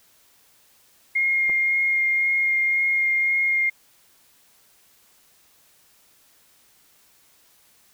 sine tone with vibrato, 2132 Hz, C7, 32 cents sharp, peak -18 dBFS, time 1.15-3.7 s, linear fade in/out 10 ms, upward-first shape sine, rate 1.9 Hz, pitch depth 10 cents each way
clicks, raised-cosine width 1 ms, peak -25 dBFS, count 2, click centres 1.494 / 1.5 s
effects white hiss -58 dBFS RMS until 7.93 s

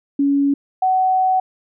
sine tone pair in turn, 280.9 / 749.9 Hz, C#4 / F#5, +23 / +23 cents, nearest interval octave + perfect fourth, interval 1700 cents, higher second, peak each -13 dBFS, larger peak neither, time 0.19-0.54 / 0.82-1.4 s, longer second, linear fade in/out 5 ms, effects none

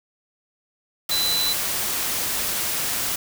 sine tone in noise, 4003 Hz, B7, 23 cents sharp, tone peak -21 dBFS, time 1.11-1.53 s, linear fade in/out 5 ms, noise white, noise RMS -25 dBFS, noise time 1.09-3.16 s, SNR +1 dB, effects none

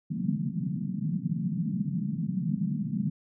pink band-pass noise, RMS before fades -30 dBFS, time 0.1-3.1 s, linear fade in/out 5 ms, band 150 to 220 Hz, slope 48 dB/octave, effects none

